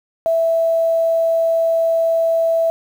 sine tone with quantisation, 659 Hz, E5, 1 cent flat, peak -13 dBFS, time 0.26-2.7 s, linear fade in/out 0 ms, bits 7, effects none

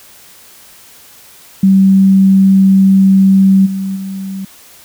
sine tone with level steps, 192.7 Hz, G3, 29 cents flat, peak -4 / -15 / -19 dBFS, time 1.63-4.45 s, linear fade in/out 5 ms, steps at 3.65 / 3.95 s, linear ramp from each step 20 ms, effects white hiss -40 dBFS RMS until 4.84 s

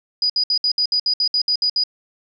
sine tone bursts, 4926 Hz, D#8, 18 cents flat, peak -15 dBFS, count 12, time 0.22-1.837 s, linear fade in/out 2 ms, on 77 ms, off 63 ms, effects none

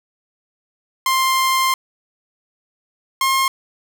sawtooth tone pair in turn, 1052 / 1067.9 Hz, C6 / C6, +9 / +35 cents, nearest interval unison, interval 26 cents, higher second, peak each -11 dBFS, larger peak neither, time 1.06-1.74 / 3.21-3.48 s, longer first, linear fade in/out 2 ms, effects none

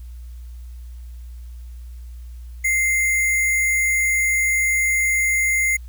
sine tone with sample-and-hold, 2093 Hz, C7, in tune, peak -16 dBFS, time 2.64-5.77 s, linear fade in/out 10 ms, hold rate 8820 Hz, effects added 60 Hz sine -33 dBFS peak until 5.88 s + white hiss -58 dBFS RMS until 5.88 s

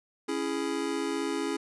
square chord, C# minor, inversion none, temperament just, 277.2 / 332.6 / 415.8 Hz, C#4 / E4 / G#4, 0 / +16 / +2 cents, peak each -34 dBFS, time 0.28-1.57 s, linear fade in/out 10 ms, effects resampled to 24000 Hz

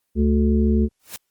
harmonic tone, 73.1 Hz, D2, 7 cents flat, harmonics 1 / 3 / 5 / 6, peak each -18 / -18 / -25 / -29 dBFS, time 0.15-0.89 s, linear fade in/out 50 ms
white noise with exponential growth, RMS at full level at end -29 dBFS, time 1-1.16 s, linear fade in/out 0 ms, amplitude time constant 34 ms
effects white hiss -74 dBFS RMS until 1.3 s + Opus 24 kbps

